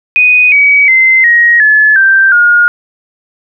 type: tone with pitch steps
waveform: sine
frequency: 2489 / 2269 / 2069 / 1886.3 / 1719.8 / 1568 / 1429.6 Hz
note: D#7 / C#7 / C7 / A#6 / A6 / G6 / F6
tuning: 0 / +40 / -20 / +20 / -40 / 0 / +40 cents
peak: -3 dBFS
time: 0.16-2.68 s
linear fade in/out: 0 ms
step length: 360 ms
effects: none